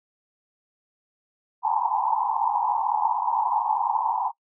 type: band-pass noise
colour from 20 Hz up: pink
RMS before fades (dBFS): -24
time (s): 1.62-4.32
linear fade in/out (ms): 50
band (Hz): 810 to 1000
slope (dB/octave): 96
effects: noise-tail reverb RT60 0.1 s tail -22 dB re dry